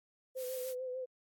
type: tone with vibrato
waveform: sine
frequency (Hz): 510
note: C5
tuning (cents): -44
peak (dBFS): -37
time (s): 0.35-1.06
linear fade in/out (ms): 20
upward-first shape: sine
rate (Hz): 6.7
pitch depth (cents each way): 36
type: noise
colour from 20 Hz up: blue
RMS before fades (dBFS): -46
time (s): 0.36-0.75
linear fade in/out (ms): 50
effects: AAC 64 kbps